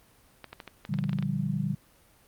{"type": "clicks", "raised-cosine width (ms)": 0.3, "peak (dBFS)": -24, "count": 12, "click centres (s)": [0.443, 0.53, 0.602, 0.677, 0.851, 0.94, 0.988, 1.04, 1.094, 1.131, 1.187, 1.226]}
{"type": "chord", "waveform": "sine", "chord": "G minor seventh", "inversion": "first", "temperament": "just", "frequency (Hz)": [117.6, 147, 176.4, 196], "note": ["Bb2", "D3", "F3", "G3"], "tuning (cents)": [16, 2, 18, 0], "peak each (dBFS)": [-36, -30, -34, -31], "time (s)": [0.89, 1.75], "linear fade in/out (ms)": 10}
{"effects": ["pink hiss -60 dBFS RMS until 2.27 s", "Opus 32 kbps"]}